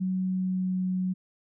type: tone with pitch glide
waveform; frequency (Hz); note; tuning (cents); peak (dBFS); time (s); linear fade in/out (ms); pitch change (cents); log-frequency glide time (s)
sine; 186.3 to 184.8; F#3 to F#3; +12 to -2; -25; 0-1.14; 20; -14; 0.23-0.82
effects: none